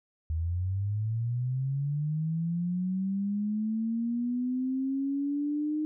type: linear sweep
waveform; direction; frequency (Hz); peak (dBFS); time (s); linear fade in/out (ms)
sine; up; 77.78 to 308; -27; 0.3-5.85; 0
effects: none